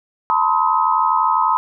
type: tone cluster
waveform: sine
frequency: 888 / 976 / 1048 / 1270 Hz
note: A5 / B5 / C6 / D#6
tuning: +16 / -21 / +2 / +35 cents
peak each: -19 dBFS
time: 0.3-1.57 s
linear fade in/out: 0 ms
effects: none